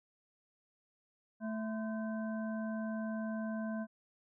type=harmonic tone with a mistuned harmonic; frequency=220 Hz; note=A3; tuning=in tune; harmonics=1 / 3 / 5 / 7; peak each=-36 / -43 / -51 / -49 dBFS; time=1.4-3.87 s; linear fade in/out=50 ms; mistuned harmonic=5; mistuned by=-120 cents; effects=none